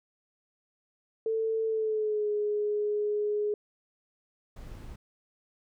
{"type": "tone with pitch glide", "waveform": "sine", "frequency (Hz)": [445.1, 417.7], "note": ["A4", "G#4"], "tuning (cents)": [20, 10], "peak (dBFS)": -26, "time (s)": [1.26, 3.54], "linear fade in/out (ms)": 2, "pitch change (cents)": -110, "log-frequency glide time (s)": [1.66, 2.29]}
{"type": "noise", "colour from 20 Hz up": "brown", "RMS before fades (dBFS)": -43, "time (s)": [4.56, 4.96], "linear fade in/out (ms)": 5}
{"effects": []}